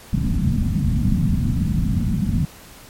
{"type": "low-pass noise", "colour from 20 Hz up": "white", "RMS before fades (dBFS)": -19, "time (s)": [0.13, 2.45], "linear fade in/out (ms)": 0, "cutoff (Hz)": 230, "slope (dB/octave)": 48, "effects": ["pink hiss -43 dBFS RMS until 2.89 s", "MP3 64 kbps"]}